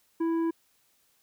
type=tone with tanh clipping; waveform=sine; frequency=330 Hz; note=E4; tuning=2 cents sharp; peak=-26 dBFS; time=0.2-0.51 s; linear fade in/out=10 ms; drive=8 dB; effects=white hiss -68 dBFS RMS until 1.22 s